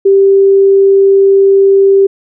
sine tone, 392 Hz, G4, in tune, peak -3 dBFS, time 0.05-2.07 s, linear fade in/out 10 ms, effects none

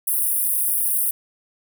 pink high-pass noise, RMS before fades -21 dBFS, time 0.07-1.11 s, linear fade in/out 5 ms, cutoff 9200 Hz, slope 96 dB/octave, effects none

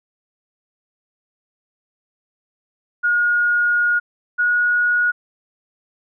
sine tone pair in turn, 1436 / 1451.8 Hz, F6 / F#6, +48 / -33 cents, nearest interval unison, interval 19 cents, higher second, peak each -14 dBFS, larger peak neither, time 3.03-4 / 4.38-5.12 s, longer first, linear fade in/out 20 ms, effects none

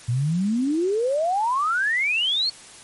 sine exponential sweep, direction up, 114 to 4435 Hz, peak -19 dBFS, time 0.08-2.5 s, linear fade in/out 10 ms, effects white hiss -44 dBFS RMS until 2.83 s + MP3 48 kbps

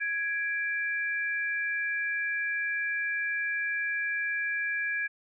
sine tone pair together, 1661.2 / 2349 Hz, G#6 / D7, 0 / 0 cents, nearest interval tritone, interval 600 cents, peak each -29 / -33 dBFS, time 0-5.08 s, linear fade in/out 20 ms, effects none

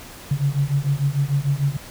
sine beating tone pair, 137.3 / 144 Hz, C#3 / D3, -16 / -34 cents, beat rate 6.7 Hz, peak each -21 dBFS, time 0.31-1.77 s, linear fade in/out 5 ms, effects pink hiss -40 dBFS RMS until 1.9 s

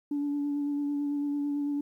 sine tone with vibrato, 288 Hz, D4, 34 cents flat, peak -26 dBFS, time 0.11-1.81 s, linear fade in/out 5 ms, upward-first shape sine, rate 9 Hz, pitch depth 17 cents each way, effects tanh soft clip ceiling -24 dBFS + 11-bit

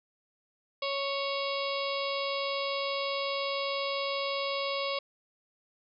harmonic tone, 554.4 Hz, C#5, in tune, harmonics 1 / 2 / 4 / 5 / 6 / 7 / 8 / 9, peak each -33 / -36 / -39 / -40 / -41 / -41 / -42 / -43 dBFS, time 0.82-4.99 s, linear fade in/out 5 ms, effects none

